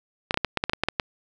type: clicks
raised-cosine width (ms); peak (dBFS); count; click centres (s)
0.3; -6; 11; 0.309 / 0.343 / 0.374 / 0.447 / 0.573 / 0.639 / 0.696 / 0.734 / 0.836 / 0.886 / 0.998
effects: none